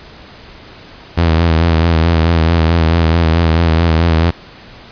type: tone with vibrato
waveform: sawtooth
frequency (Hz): 82.41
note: E2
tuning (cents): 0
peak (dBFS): -5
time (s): 1.17-4.31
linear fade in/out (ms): 10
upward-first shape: sine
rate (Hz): 4.6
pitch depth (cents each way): 56
effects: pink hiss -37 dBFS RMS until 4.91 s + resampled to 11025 Hz